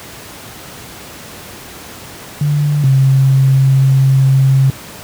sine tone pair in turn, 146.83 / 134.2 Hz, D3 / C3, 0 / +44 cents, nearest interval major second, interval 156 cents, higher first, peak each -10 / -6 dBFS, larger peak second, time 2.41-2.84 / 2.84-4.7 s, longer second, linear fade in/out 2 ms, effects pink hiss -32 dBFS RMS until 5.03 s + high-pass 80 Hz 12 dB/octave

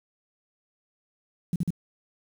sine tone bursts, 172.4 Hz, F3, 22 cents flat, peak -22 dBFS, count 3, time 1.53-1.705 s, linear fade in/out 2 ms, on 29 ms, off 44 ms, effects 8-bit

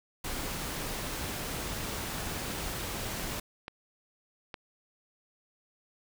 pink noise, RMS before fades -36 dBFS, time 0.24-3.4 s, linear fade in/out 5 ms
clicks, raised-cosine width 0.3 ms, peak -23 dBFS, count 4, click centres 2.183 / 3.197 / 3.681 / 4.542 s
effects none

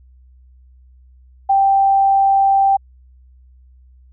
sine tone, 784 Hz, G5, in tune, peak -10 dBFS, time 1.49-2.77 s, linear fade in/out 10 ms, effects added 63 Hz sine -44 dBFS peak until 4.12 s

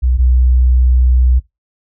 sine tone pair in turn, 62.5 / 62.5 Hz, B1 / B1, +21 / +21 cents, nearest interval unison, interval 0 cents, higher neither, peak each -9 / -7 dBFS, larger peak second, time 0.02-0.18 / 0.18-1.4 s, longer second, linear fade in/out 20 ms, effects noise-tail reverb RT60 0.2 s tail -21 dB re dry

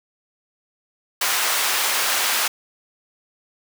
pink high-pass noise, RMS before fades -21 dBFS, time 1.21-2.48 s, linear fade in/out 5 ms, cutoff 1000 Hz, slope 12 dB/octave, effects none

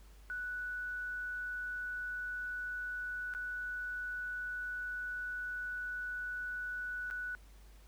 sine tone with dropouts, 1480 Hz, F#6, in tune, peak -37 dBFS, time 0.3-7.35 s, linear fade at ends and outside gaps 0 ms, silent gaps 3.338-3.349 / 7.102-7.11 s, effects added 50 Hz sine -54 dBFS peak until 7.87 s + pink hiss -65 dBFS RMS until 7.87 s

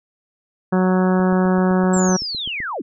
harmonic tone, 185 Hz, F#3, in tune, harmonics 1 / 2 / 3 / 4 / 5 / 6 / 7 / 8 / 9, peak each -15 / -21 / -25 / -27 / -29 / -31 / -32 / -33 / -34 dBFS, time 0.72-2.17 s, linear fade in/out 10 ms
click train, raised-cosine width 3 ms, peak -23 dBFS, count 12, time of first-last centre 1.2-2.603 s, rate 7.84 Hz
sine linear sweep, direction down, 7730 to 180 Hz, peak -23 dBFS, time 1.93-2.82 s, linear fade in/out 10 ms
effects none

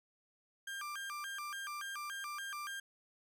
35% pulse tone with vibrato, 1376 Hz, F6, 26 cents flat, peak -39 dBFS, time 0.67-2.8 s, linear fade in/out 5 ms, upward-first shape square, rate 3.5 Hz, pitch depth 260 cents each way, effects none

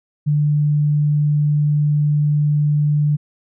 sine tone, 148.2 Hz, D3, 16 cents sharp, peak -13 dBFS, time 0.26-3.17 s, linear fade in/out 20 ms, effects none

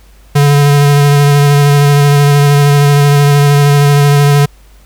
square tone with vibrato, 143.6 Hz, D3, 39 cents flat, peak -5 dBFS, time 0.35-4.46 s, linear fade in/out 10 ms, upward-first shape sine, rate 13 Hz, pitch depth 16 cents each way, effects added 50 Hz sine -38 dBFS peak until 4.85 s + pink hiss -47 dBFS RMS until 4.85 s

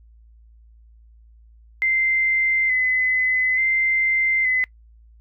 sine tone with vibrato, 2053 Hz, C7, 33 cents flat, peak -17 dBFS, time 1.82-4.64 s, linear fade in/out 0 ms, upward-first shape square, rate 0.57 Hz, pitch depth 25 cents each way, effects noise-tail reverb RT60 0.1 s tail -23 dB re dry + added 56 Hz sine -47 dBFS peak until 5.2 s

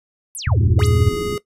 sine exponential two-way sweep, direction down then up, 11960 to 35.75 to 11960 Hz, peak -27 dBFS, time 0.35-0.87 s, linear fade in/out 0 ms, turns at 0.71 s
sine chord, E diminished, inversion none, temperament just, 82.41 / 98.89 / 118.67 Hz, E2 / G2 / Bb2, 0 / +16 / +31 cents, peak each -18 dBFS, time 0.47-1.09 s, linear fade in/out 5 ms
white low-pass noise, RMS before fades -27 dBFS, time 0.6-1.37 s, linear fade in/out 10 ms, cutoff 380 Hz, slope 96 dB/octave
square tone, 415.3 Hz, G#4, in tune, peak -23 dBFS, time 0.79-1.38 s, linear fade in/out 2 ms
effects noise-tail reverb RT60 0.1 s tail -17 dB re dry + resampled to 32000 Hz

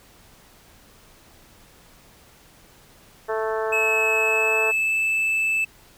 harmonic tone, 220 Hz, A3, in tune, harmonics 2 / 3 / 4 / 5 / 6 / 7 / 8, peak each -25 / -29 / -31 / -33 / -35 / -36 / -37 dBFS, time 3.28-4.72 s, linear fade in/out 20 ms
triangle tone with pitch glide, 2579 to 2630 Hz, E7 to E7, -39 to -5 cents, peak -18 dBFS, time 3.72-5.65 s, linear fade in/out 10 ms, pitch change +34 cents, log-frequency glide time 4.17-4.94 s
effects pink hiss -52 dBFS RMS until 5.97 s

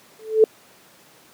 sine tone with exponential growth, 438 Hz, A4, 8 cents flat, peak -6 dBFS, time 0.19-0.44 s, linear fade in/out 2 ms, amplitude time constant 54 ms, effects pink hiss -51 dBFS RMS until 1.33 s + high-pass 200 Hz 12 dB/octave

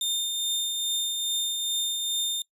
sawtooth tone with tremolo, 3625 Hz, A#7, 49 cents flat, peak -21 dBFS, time 0.01-2.42 s, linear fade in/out 2 ms, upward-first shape triangle, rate 2.4 Hz, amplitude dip 35%, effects noise-tail reverb RT60 0.1 s tail -22 dB re dry + resampled to 32000 Hz

